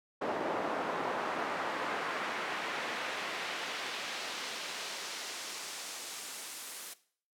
brown noise with band-pass filter sweep, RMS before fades -37 dBFS, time 0.21-6.94 s, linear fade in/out 10 ms, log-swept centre 740 to 11000 Hz, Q 0.84, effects noise-tail reverb RT60 0.5 s tail -17 dB re dry + high-pass 300 Hz 12 dB/octave

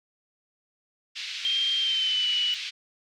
pink band-pass noise, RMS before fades -35 dBFS, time 1.15-2.71 s, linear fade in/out 20 ms, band 2400 to 4600 Hz, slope 24 dB/octave
sine tone with pitch glide, 3180 to 2950 Hz, G7 to F#7, +24 to -6 cents, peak -23 dBFS, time 1.45-2.54 s, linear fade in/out 0 ms, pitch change -130 cents, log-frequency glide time 1.78-2.29 s
effects none

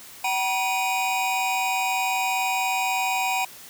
square tone cluster, 761 / 962 / 2469 Hz, F#5 / B5 / D#7, +48 / -46 / -14 cents, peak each -26 / -29 / -28 dBFS, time 0.24-3.45 s, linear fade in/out 5 ms, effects white hiss -44 dBFS RMS until 3.69 s + high-pass 60 Hz 12 dB/octave

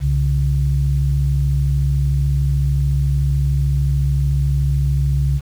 sine tone pair together, 65.41 / 139.04 Hz, C2 / C#3, 0 / +6 cents, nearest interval octave + minor second, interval 1306 cents, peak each -16 dBFS, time 0-5.41 s, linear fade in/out 50 ms, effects tanh soft clip ceiling -6 dBFS + 7-bit

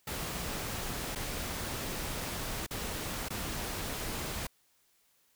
pink noise with dropouts, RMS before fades -37 dBFS, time 0.07-4.47 s, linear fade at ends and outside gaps 5 ms, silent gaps 1.151-1.157 / 2.665-2.708 / 3.286-3.303 s, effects white hiss -70 dBFS RMS until 5.35 s

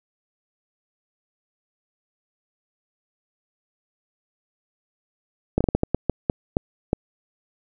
slowing click train, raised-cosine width 2 ms, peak -5 dBFS, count 11, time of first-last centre 5.58-6.931 s, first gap 26 ms, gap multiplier 1.34, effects none

